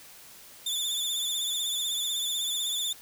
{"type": "tone with vibrato", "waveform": "sawtooth", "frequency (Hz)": 3520, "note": "A7", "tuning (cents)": 0, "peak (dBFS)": -25, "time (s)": [0.66, 2.93], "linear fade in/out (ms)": 5, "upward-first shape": "sine", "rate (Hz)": 16, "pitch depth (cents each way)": 54, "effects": ["white hiss -50 dBFS RMS until 3.01 s"]}